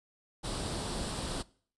pink noise with comb filter, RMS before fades -36 dBFS, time 0.43-1.43 s, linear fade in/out 20 ms, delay 0.23 ms, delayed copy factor +0.5, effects noise-tail reverb RT60 0.5 s tail -22 dB re dry + resampled to 24000 Hz

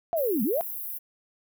sine linear two-way sweep, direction down then up, 702 to 192.4 to 702 Hz, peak -23 dBFS, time 0.13-0.61 s, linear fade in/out 0 ms, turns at 0.43 s
pink high-pass noise, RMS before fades -35 dBFS, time 0.16-0.99 s, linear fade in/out 20 ms, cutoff 12000 Hz, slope 48 dB/octave
effects none

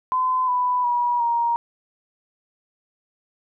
sine tone with pitch steps, 1021 / 993.1 / 965.9 / 939.5 Hz, C6 / B5 / B5 / A#5, -43 / +9 / -39 / +13 cents, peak -18 dBFS, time 0.12-1.56 s, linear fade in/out 0 ms, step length 360 ms, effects none

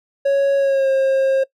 triangle tone with pitch glide, 554.4 to 535.8 Hz, C#5 to C5, 0 to +41 cents, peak -11 dBFS, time 0.25-1.44 s, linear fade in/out 10 ms, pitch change -59 cents, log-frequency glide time 0.57-0.89 s, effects noise-tail reverb RT60 0.1 s tail -21 dB re dry

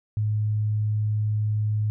sine tone, 106.5 Hz, G#2, 44 cents sharp, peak -21 dBFS, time 0.17-1.9 s, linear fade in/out 0 ms, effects none

